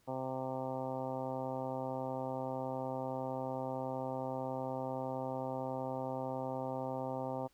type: harmonic tone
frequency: 130.81 Hz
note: C3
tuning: in tune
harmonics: 1 / 2 / 3 / 4 / 5 / 6 / 7 / 8 / 9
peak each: -45 / -43 / -48 / -41 / -44 / -44 / -45 / -56 / -54 dBFS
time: 0.07-7.48 s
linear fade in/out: 20 ms
effects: pink hiss -71 dBFS RMS until 7.53 s